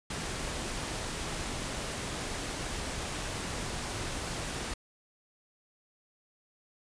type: noise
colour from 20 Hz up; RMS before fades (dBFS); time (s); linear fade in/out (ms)
pink; -36; 0.1-4.74; 5
effects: resampled to 22050 Hz